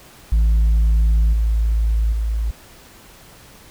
sine tone with level steps, 54.9 Hz, A1, 3 cents flat, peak -9 / -13 / -17 dBFS, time 0.32-2.51 s, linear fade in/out 5 ms, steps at 1.33 / 2.12 s, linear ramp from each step 2 ms, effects tanh soft clip ceiling -11 dBFS + pink hiss -45 dBFS RMS until 3.7 s

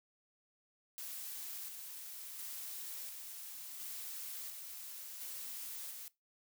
blue noise with tremolo, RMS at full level -45 dBFS, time 0.98-6.08 s, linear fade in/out 0 ms, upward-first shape square, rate 0.71 Hz, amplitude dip 30%, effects noise-tail reverb RT60 0.2 s tail -20 dB re dry

